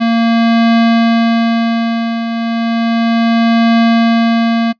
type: tone with tremolo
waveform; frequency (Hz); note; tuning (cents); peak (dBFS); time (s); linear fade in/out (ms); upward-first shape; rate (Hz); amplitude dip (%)
square; 230; A#3; -23; -7; 0-4.73; 20; triangle; 0.33; 65
effects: noise-tail reverb RT60 0.1 s tail -23 dB re dry + resampled to 11025 Hz